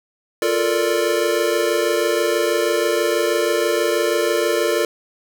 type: chord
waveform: square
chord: Bb major seventh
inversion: second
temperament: equal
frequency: 349.2 / 440 / 466.2 / 587.3 Hz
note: F4 / A4 / Bb4 / D5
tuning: 0 / 0 / 0 / 0 cents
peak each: -23 dBFS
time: 0.42-4.85 s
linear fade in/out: 2 ms
effects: none